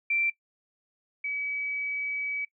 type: tone pair in turn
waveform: sine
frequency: 2349 / 2281 Hz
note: D7 / C#7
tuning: 0 / +49 cents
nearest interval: minor second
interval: 51 cents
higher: first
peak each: -24 / -29 dBFS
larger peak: first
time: 0.1-0.3 / 1.24-2.45 s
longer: second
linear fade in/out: 5 ms
effects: noise-tail reverb RT60 0.1 s tail -19 dB re dry